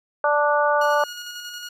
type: harmonic tone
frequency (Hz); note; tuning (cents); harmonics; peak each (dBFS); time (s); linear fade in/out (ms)
293.7; D4; 0; 2 / 3 / 4 / 5; -20 / -22 / -23 / -24; 0.24-1.04; 2
type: tone with tremolo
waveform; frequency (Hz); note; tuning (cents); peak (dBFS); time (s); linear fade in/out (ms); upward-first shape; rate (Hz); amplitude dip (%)
15% pulse; 1443; F#6; -44; -25; 0.81-1.69; 5; square; 11; 30
effects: resampled to 32000 Hz